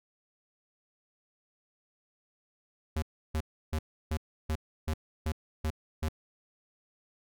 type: tone bursts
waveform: square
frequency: 78 Hz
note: D#2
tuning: 5 cents sharp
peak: -29 dBFS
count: 9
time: 2.96-6.087 s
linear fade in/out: 5 ms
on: 63 ms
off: 320 ms
effects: none